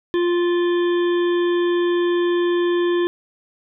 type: harmonic tone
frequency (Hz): 349.2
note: F4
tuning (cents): 0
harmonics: 1 / 3 / 5 / 7 / 9 / 10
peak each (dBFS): -16 / -30 / -31 / -43 / -37 / -38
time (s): 0.14-3.07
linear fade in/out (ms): 0
effects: none